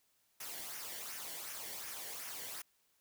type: noise with flanger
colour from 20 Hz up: white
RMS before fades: -45 dBFS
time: 0.4-2.62 s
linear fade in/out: 5 ms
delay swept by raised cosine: 0.24 to 0.81 ms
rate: 2.7 Hz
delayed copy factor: -0.55
effects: white hiss -75 dBFS RMS until 3 s